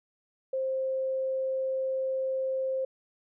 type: tone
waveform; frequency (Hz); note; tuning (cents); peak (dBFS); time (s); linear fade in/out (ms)
sine; 527; C5; +12; -27; 0.53-2.85; 5
effects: none